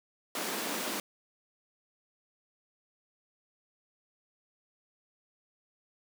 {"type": "high-pass noise", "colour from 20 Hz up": "pink", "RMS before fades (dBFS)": -35, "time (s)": [0.35, 1], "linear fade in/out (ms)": 2, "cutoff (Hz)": 200, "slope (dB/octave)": 48, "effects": []}